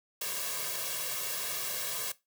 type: noise with comb filter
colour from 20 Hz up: white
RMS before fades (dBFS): -35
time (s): 0.21-2.12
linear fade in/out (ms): 5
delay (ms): 1.8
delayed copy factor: +0.9
effects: noise-tail reverb RT60 0.2 s tail -18 dB re dry + high-pass 150 Hz 12 dB/octave